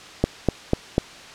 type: click train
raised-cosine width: 2 ms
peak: -3 dBFS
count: 4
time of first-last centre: 0.24-0.981 s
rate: 4.05 Hz
effects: white hiss -41 dBFS RMS until 1.34 s + low-pass 5000 Hz 12 dB/octave